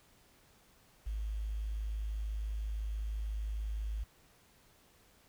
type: tone with quantisation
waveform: sine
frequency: 53 Hz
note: G#1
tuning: 36 cents sharp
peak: -34 dBFS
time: 1.06-4.04 s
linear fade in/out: 10 ms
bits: 10
effects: pink hiss -65 dBFS RMS until 5.28 s